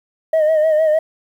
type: tone with vibrato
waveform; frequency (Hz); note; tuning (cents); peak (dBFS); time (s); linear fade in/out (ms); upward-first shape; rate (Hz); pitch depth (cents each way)
sine; 625; D#5; +8; -9; 0.33-0.99; 5; sine; 6.5; 53
effects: tanh soft clip ceiling -10 dBFS + 8-bit

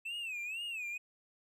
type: tone with vibrato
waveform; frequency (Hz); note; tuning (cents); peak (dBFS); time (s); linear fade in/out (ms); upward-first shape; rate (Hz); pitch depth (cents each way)
triangle; 2609; E7; -18; -36; 0.05-0.98; 10; sine; 2.1; 160
effects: none

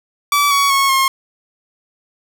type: tone with pitch steps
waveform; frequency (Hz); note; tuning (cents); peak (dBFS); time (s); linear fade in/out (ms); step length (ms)
sawtooth; 1152 / 1125 / 1098.7 / 1073; D6 / C#6 / C#6 / C6; -34 / +25 / -16 / +43; -8; 0.32-1.08; 2; 190
effects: none

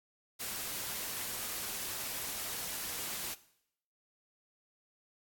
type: noise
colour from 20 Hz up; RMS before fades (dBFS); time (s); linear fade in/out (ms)
white; -39; 0.39-3.35; 20
effects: noise-tail reverb RT60 0.7 s tail -17 dB re dry + AAC 64 kbps

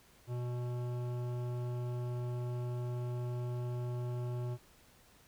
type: tone with hard clipping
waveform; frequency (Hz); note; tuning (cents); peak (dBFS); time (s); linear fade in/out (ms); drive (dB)
triangle; 122.4; B2; -15; -37; 0.27-4.58; 50; 18
effects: pink hiss -63 dBFS RMS until 5.27 s

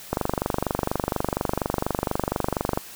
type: click train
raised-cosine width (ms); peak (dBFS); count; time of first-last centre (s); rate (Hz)
1; -8; 65; 0.13-2.775; 24.2
effects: white hiss -42 dBFS RMS until 2.95 s

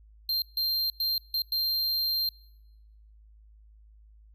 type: tone bursts at uneven times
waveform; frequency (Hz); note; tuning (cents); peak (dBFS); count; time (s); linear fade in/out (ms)
square; 4174; C8; -5; -26; 5; 0.29-0.42 / 0.57-0.9 / 1-1.18 / 1.34-1.42 / 1.52-2.29; 2
effects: noise-tail reverb RT60 1.0 s tail -26 dB re dry + added 53 Hz sine -52 dBFS peak until 4.34 s

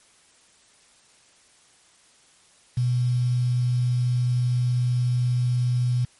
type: tone with quantisation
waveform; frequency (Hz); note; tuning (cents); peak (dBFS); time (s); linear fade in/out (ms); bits
sine; 123.47; B2; 0; -19; 2.77-6.05; 5; 7
effects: white hiss -57 dBFS RMS until 6.19 s + MP3 48 kbps

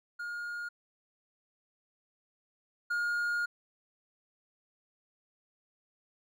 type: tone pair in turn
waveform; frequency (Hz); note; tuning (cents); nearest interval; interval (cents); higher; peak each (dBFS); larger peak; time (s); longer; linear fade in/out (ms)
triangle; 1424 / 1424; F6 / F6; +33 / +33; unison; 0; neither; -34 / -27; second; 0.19-0.69 / 2.9-3.46; second; 10
effects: none

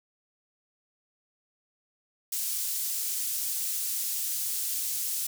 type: high-pass noise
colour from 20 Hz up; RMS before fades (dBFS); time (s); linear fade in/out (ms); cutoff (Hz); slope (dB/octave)
pink; -31; 2.32-5.27; 5; 7800; 12
effects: none

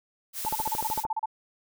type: noise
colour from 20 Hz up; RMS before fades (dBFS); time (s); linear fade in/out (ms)
blue; -34; 0.33-1.05; 50
type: click train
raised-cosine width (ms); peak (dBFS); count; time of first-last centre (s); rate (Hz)
1; -20; 9; 0.45-1.052; 13.3
type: tone bursts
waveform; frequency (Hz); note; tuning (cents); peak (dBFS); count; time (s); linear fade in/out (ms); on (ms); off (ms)
sine; 880; A5; 0; -25; 13; 0.46-1.258; 5; 30; 34
effects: none

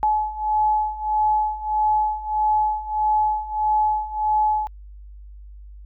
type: beating tone pair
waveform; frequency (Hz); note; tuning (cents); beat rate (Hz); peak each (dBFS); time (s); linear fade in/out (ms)
sine; 853 / 854.6; G#5 / G#5; +46 / +49; 1.6; -23 / -20; 0.03-4.67; 0
effects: added 50 Hz sine -38 dBFS peak until 5.85 s

